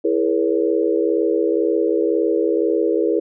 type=chord; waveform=sine; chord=A# half-diminished seventh; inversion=second; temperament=equal with one note detuned; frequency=329.6 / 415.3 / 477.3 / 554.4 Hz; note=E4 / G#4 / A#4 / C#5; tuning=0 / 0 / +41 / 0 cents; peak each=-20 / -20 / -20 / -26 dBFS; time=0.04-3.2 s; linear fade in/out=10 ms; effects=none